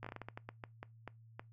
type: slowing click train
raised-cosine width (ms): 0.5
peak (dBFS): -29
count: 14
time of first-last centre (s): 0.03-1.395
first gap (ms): 15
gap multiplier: 1.29
effects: noise-tail reverb RT60 0.2 s tail -22 dB re dry + added 113 Hz sine -57 dBFS peak until 1.52 s